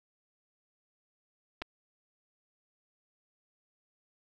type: clicks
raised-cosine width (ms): 0.3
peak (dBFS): -22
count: 2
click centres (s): 1.618 / 1.621
effects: none